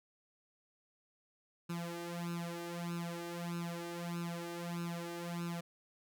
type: tone with flanger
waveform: sawtooth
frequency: 171.3 Hz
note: F3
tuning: 33 cents flat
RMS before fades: -41 dBFS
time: 1.69-5.61 s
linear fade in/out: 10 ms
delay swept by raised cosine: 0.75 to 2.55 ms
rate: 1.6 Hz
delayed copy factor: +0.95
effects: none